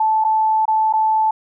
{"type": "tone with dropouts", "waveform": "sine", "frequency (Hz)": 874, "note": "A5", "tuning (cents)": -12, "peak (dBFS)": -13, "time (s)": [0, 1.31], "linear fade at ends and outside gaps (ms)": 5, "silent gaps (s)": [[0.241, 0.247], [0.655, 0.679], [0.927, 0.935]], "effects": []}